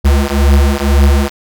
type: beating tone pair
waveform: square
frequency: 69 / 71 Hz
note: C#2 / C#2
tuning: -7 / +42 cents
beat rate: 2 Hz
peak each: -11 dBFS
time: 0.04-1.3 s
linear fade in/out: 20 ms
effects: none